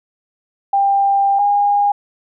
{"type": "tone pair in turn", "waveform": "sine", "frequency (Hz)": [794, 814.4], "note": ["G5", "G#5"], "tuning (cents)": [22, -34], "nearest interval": "unison", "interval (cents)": 44, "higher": "second", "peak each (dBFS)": -11, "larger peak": "neither", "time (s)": [[0.73, 1.39], [1.39, 1.92]], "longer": "first", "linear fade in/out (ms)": 5, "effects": []}